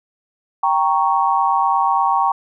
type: chord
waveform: sine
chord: G diminished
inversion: none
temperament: equal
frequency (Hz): 784 / 932.3 / 1108.7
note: G5 / Bb5 / Db6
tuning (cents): 0 / 0 / 0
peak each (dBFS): -18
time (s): 0.63-2.32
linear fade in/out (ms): 5
effects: none